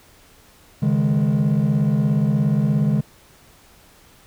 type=chord; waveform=triangle; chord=C# suspended second; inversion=none; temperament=equal; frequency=138.59 / 155.56 / 207.7 Hz; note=C#3 / D#3 / G#3; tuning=0 / 0 / 0 cents; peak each=-17 dBFS; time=0.82-3.01 s; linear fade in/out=10 ms; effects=tanh soft clip ceiling -10 dBFS + pink hiss -51 dBFS RMS until 4.26 s